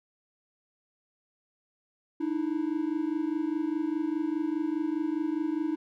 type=tone pair together; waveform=triangle; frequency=300 / 324.9 Hz; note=D4 / E4; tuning=+37 / -25 cents; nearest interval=minor second; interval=138 cents; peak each=-28 dBFS; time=2.2-5.76 s; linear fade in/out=10 ms; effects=none